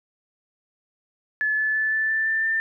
sine tone with pitch steps, 1723 / 1734 / 1745 / 1756.2 / 1767.4 / 1778.6 / 1790 Hz, A6 / A6 / A6 / A6 / A6 / A6 / A6, -37 / -26 / -15 / -4 / +7 / +18 / +29 cents, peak -20 dBFS, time 1.41-2.6 s, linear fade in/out 0 ms, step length 170 ms, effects none

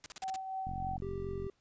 white noise bursts, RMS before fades -43 dBFS, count 6, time 0.04-0.36 s, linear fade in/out 0 ms, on 20 ms, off 40 ms
sine tone with tremolo, 763 Hz, G5, 47 cents flat, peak -34 dBFS, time 0.22-0.97 s, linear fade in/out 5 ms, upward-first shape triangle, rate 3.4 Hz, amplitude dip 50%
click train, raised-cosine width 5 ms, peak -30 dBFS, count 37, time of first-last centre 0.67-1.466 s, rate 45.2 Hz
triangle tone, 392 Hz, G4, in tune, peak -37 dBFS, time 1.02-1.5 s, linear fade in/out 2 ms
effects pink hiss -75 dBFS RMS until 1.6 s + resampled to 16000 Hz

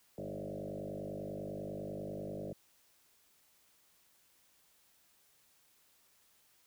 sine tone with frequency modulation, 370 Hz, F#4, in tune, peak -39 dBFS, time 0.18-2.53 s, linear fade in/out 2 ms, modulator 50.1 Hz, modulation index 5.1, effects white hiss -69 dBFS RMS until 6.66 s

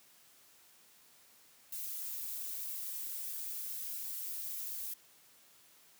violet noise with flanger, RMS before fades -41 dBFS, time 1.72-4.94 s, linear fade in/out 5 ms, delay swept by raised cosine 2 to 8 ms, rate 1 Hz, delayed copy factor -0.95, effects white hiss -63 dBFS RMS until 5.99 s + high-pass 100 Hz 12 dB/octave

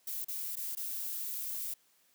violet noise with dropouts, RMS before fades -38 dBFS, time 0.07-1.74 s, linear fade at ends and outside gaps 5 ms, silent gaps 0.246-0.283 / 0.557-0.567 / 0.752-0.77 s, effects white hiss -69 dBFS RMS until 2.14 s + high-pass 150 Hz 12 dB/octave

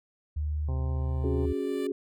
sine tone, 75.2 Hz, D2, 42 cents sharp, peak -27 dBFS, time 0.36-1.53 s, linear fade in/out 10 ms
harmonic tone, 130.81 Hz, C3, in tune, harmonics 1 / 2 / 3 / 4 / 5 / 6 / 7 / 8, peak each -33 / -44 / -45 / -46 / -53 / -50 / -52 / -53 dBFS, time 0.68-1.46 s, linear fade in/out 5 ms
10% pulse tone with exponential growth, 587.3 Hz, D5, in tune, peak -33 dBFS, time 0.76-1.87 s, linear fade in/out 5 ms, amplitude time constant 240 ms
sine chord, C# suspended fourth, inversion none, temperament just, 277.2 / 369.6 / 415.8 Hz, C#4 / F#4 / G#4, 0 / -2 / +2 cents, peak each -32 dBFS, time 1.24-1.92 s, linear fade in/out 2 ms
effects none

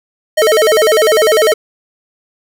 square tone with vibrato, 523.3 Hz, C5, in tune, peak -8 dBFS, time 0.37-1.54 s, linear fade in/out 10 ms, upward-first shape square, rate 10 Hz, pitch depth 300 cents each way, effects none

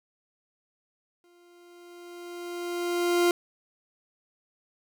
40% pulse tone with exponential growth, 349.2 Hz, F4, in tune, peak -18 dBFS, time 1.24-3.31 s, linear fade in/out 1 ms, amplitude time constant 450 ms, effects none

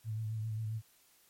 sine tone with vibrato, 110 Hz, A2, in tune, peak -34 dBFS, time 0.04-0.82 s, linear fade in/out 50 ms, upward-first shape sine, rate 7.5 Hz, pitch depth 36 cents each way, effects white hiss -66 dBFS RMS until 1.29 s + MP3 64 kbps

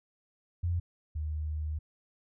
sine tone pair in turn, 86.7 / 76.75 Hz, F2 / D#2, -12 / -23 cents, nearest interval major second, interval 211 cents, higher first, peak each -27 / -31 dBFS, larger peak first, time 0.63-0.8 / 1.15-1.79 s, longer second, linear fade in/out 10 ms, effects none

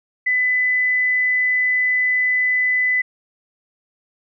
sine tone, 2003 Hz, B6, 24 cents sharp, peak -15 dBFS, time 0.26-3.02 s, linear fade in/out 10 ms, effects none

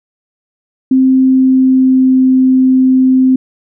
sine tone with pitch glide, 261.6 to 259.5 Hz, C4 to C4, 0 to -14 cents, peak -5 dBFS, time 0.91-3.36 s, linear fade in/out 5 ms, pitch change -14 cents, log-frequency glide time 1.23-2.24 s, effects none

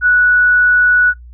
sine tone, 1473 Hz, F#6, 8 cents flat, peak -7 dBFS, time 0.01-1.14 s, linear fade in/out 50 ms, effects noise-tail reverb RT60 0.1 s tail -18 dB re dry + added 60 Hz sine -33 dBFS peak until 1.33 s

